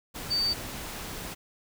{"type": "tone in noise", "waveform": "sine", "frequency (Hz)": 4600, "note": "D8", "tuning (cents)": -37, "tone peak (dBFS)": -24, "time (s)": [0.3, 0.54], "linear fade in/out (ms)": 20, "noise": "pink", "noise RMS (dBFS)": -38, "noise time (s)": [0.14, 1.35], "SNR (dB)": 11, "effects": []}